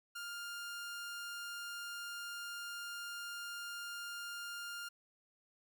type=tone; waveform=sawtooth; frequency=1404 Hz; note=F6; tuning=9 cents sharp; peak=-39 dBFS; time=0.15-4.89 s; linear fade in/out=10 ms; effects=none